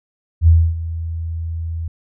sine tone with ADSR envelope, 82.41 Hz, E2, in tune, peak -5 dBFS, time 0.41-1.88 s, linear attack 64 ms, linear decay 270 ms, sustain -16 dB, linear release 4 ms, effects none

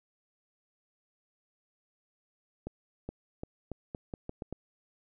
accelerating click train, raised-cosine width 2 ms, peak -24 dBFS, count 9, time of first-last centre 2.67-4.526 s, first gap 420 ms, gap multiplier 0.82, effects none

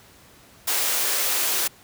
white high-pass noise, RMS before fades -23 dBFS, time 0.67-1.68 s, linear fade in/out 10 ms, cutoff 330 Hz, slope 24 dB/octave, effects pink hiss -51 dBFS RMS until 1.83 s + high-pass 60 Hz 12 dB/octave

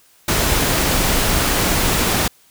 pink noise, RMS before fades -17 dBFS, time 0.28-2.28 s, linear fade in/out 5 ms, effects white hiss -53 dBFS RMS until 2.5 s

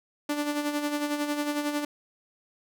sawtooth tone with tremolo, 293.7 Hz, D4, in tune, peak -21 dBFS, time 0.29-1.85 s, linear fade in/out 5 ms, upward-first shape sine, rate 11 Hz, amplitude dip 55%, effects none

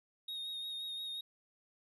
triangle tone with vibrato, 3729 Hz, A#7, in tune, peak -38 dBFS, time 0.28-1.21 s, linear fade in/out 5 ms, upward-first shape sine, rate 5.7 Hz, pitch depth 23 cents each way, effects none

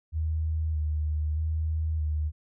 sine tone with vibrato, 77.7 Hz, D#2, 2 cents flat, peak -25 dBFS, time 0.12-2.32 s, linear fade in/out 50 ms, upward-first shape square, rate 0.8 Hz, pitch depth 29 cents each way, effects none

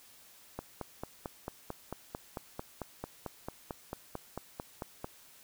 click train, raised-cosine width 1 ms, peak -23 dBFS, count 21, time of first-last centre 0.59-5.044 s, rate 4.49 Hz, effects white hiss -58 dBFS RMS until 5.43 s

